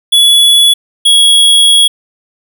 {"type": "tone pair in turn", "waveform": "square", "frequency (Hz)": [3404, 3330], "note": ["G#7", "G#7"], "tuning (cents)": [42, 4], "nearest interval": "unison", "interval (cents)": 38, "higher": "first", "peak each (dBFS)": -4, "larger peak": "neither", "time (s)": [[0.12, 0.74], [1.05, 1.88]], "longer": "second", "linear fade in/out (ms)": 10, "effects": []}